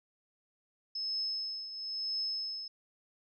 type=tone with tremolo; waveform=sine; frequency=5200 Hz; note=E8; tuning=24 cents flat; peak=-31 dBFS; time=0.95-2.68 s; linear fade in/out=5 ms; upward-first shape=triangle; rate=1 Hz; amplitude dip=70%; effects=none